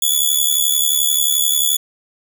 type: tone with amplitude modulation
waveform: 10% pulse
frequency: 3421 Hz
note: A7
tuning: 49 cents flat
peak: -3 dBFS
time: 0.02-1.77 s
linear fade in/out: 5 ms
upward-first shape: sine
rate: 71.4 Hz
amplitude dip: 70%
effects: 7-bit